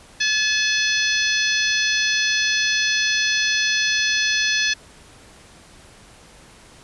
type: harmonic tone with a mistuned harmonic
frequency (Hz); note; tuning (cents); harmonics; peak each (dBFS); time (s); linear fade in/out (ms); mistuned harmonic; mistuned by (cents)
860; A5; -40; 2 / 3 / 4 / 5 / 6 / 7; -22 / -24 / -25 / -26 / -27 / -27; 0.2-4.74; 10; 6; -18
effects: pink hiss -47 dBFS RMS until 6.83 s + resampled to 24000 Hz